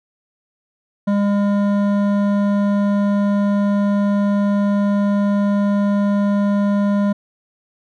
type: tone with hard clipping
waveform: sine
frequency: 202.5 Hz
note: G#3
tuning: 43 cents flat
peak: -16 dBFS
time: 1.07-7.13 s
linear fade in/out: 10 ms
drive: 12 dB
effects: none